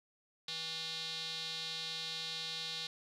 square tone with band-pass filter, 162.2 Hz, E3, 28 cents flat, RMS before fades -41 dBFS, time 0.48-2.87 s, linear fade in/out 2 ms, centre 3900 Hz, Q 5, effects none

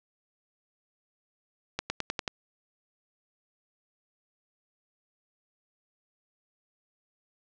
accelerating click train, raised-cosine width 0.2 ms, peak -12 dBFS, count 6, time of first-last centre 1.79-2.278 s, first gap 110 ms, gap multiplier 0.94, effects low-pass 7000 Hz 12 dB/octave

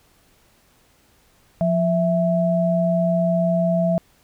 sine tone pair together, 175.09 / 659.3 Hz, F3 / E5, +5 / 0 cents, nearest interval octave + major seventh, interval 2295 cents, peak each -19 dBFS, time 1.61-3.98 s, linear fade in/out 0 ms, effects pink hiss -58 dBFS RMS until 4.23 s

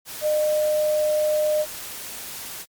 sine tone in noise, 608 Hz, D#5, 40 cents flat, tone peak -18 dBFS, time 0.21-1.66 s, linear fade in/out 50 ms, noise white, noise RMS -35 dBFS, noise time 0.05-2.66 s, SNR +14 dB, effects MP3 96 kbps

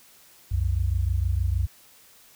sine tone pair together, 64.11 / 90.6 Hz, C2 / F#2, -35 / -36 cents, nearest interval tritone, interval 599 cents, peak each -24 dBFS, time 0.51-1.67 s, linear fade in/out 10 ms, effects white hiss -54 dBFS RMS until 2.35 s

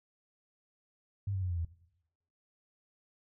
sine tone with pitch steps, 99.6 / 95.21 / 91.02 / 87.01 / 83.17 Hz, G2 / G2 / F#2 / F2 / E2, +28 / -50 / -28 / -6 / +16 cents, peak -31 dBFS, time 1.27-1.65 s, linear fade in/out 5 ms, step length 76 ms, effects noise-tail reverb RT60 0.8 s tail -18 dB re dry

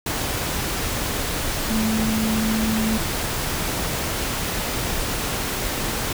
sine tone in noise, 220 Hz, A3, in tune, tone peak -20 dBFS, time 1.7-2.98 s, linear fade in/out 5 ms, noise pink, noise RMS -25 dBFS, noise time 0.06-6.13 s, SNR +2 dB, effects none

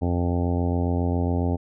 harmonic tone, 87.31 Hz, F2, in tune, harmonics 1 / 2 / 3 / 4 / 5 / 6 / 7 / 8 / 9 / 10, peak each -23 / -29 / -27 / -34 / -33 / -38 / -36 / -40 / -36 / -43 dBFS, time 0.01-1.57 s, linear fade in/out 20 ms, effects none

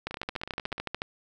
two click trains, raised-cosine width 0.3 ms, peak -15 / -22 dBFS, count 14 / 12, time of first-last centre 0.07-1.019 / 0.11-0.781 s, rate 13.7 / 16.4 Hz, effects none

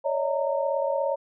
sine tone cluster, 556 / 593 / 644 / 921 Hz, C#5 / D5 / E5 / A#5, +5 / +17 / -41 / -21 cents, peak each -25 / -31 / -31 / -31 dBFS, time 0.04-1.16 s, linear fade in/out 20 ms, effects none

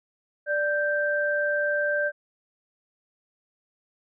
sine tone pair together, 588.1 / 1568 Hz, D5 / G6, +2 / 0 cents, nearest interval octave + perfect fourth, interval 1698 cents, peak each -25 dBFS, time 0.46-2.12 s, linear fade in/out 50 ms, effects none

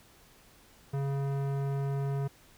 sine tone with tanh clipping, 138.59 Hz, C#3, in tune, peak -31 dBFS, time 0.93-2.28 s, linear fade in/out 10 ms, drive 17 dB, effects pink hiss -59 dBFS RMS until 2.57 s

